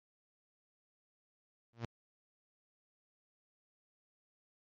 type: tone with exponential growth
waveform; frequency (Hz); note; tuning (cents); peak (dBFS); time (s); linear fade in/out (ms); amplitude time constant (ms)
sawtooth; 116.54; A#2; 0; -31; 1.73-1.85; 0; 26
effects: low-pass 5000 Hz 12 dB/octave + MP3 48 kbps